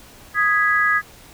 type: chord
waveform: sine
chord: G# minor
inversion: second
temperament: equal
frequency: 1244.5 / 1661.2 / 1975.5 Hz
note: D#6 / G#6 / B6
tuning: 0 / 0 / 0 cents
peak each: -20 / -17 / -22 dBFS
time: 0.34-1.02 s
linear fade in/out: 50 ms
effects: pink hiss -45 dBFS RMS until 1.33 s